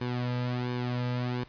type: tone with flanger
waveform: sawtooth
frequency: 123.47 Hz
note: B2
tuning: in tune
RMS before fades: -31 dBFS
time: 0.01-1.44 s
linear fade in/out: 5 ms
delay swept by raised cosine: 1.5 to 2.8 ms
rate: 1.4 Hz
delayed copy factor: -0.65
effects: pink hiss -56 dBFS RMS until 1.48 s + resampled to 11025 Hz